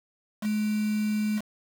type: tone with quantisation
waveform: sine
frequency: 212.2 Hz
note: G#3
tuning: 38 cents sharp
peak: -24 dBFS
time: 0.41-1.42 s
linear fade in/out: 50 ms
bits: 6
effects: none